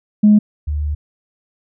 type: tone pair in turn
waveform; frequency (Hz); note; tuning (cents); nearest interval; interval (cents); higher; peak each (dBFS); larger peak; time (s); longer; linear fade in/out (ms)
sine; 210 / 74.25; G#3 / D2; +19 / +20; octave + tritone; 1799; first; -5 / -17; first; 0.23-0.39 / 0.67-0.95; second; 10
effects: tanh soft clip ceiling -2 dBFS